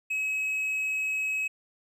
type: tone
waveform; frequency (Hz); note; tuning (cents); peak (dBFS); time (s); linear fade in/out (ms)
triangle; 2559; D#7; +48; -25; 0.1-1.48; 10
effects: none